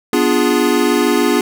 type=chord; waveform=square; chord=B diminished seventh; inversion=none; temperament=equal; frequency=246.9 / 293.7 / 349.2 / 415.3 Hz; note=B3 / D4 / F4 / Ab4; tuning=0 / 0 / 0 / 0 cents; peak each=-18 dBFS; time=0.13-1.41 s; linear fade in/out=2 ms; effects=none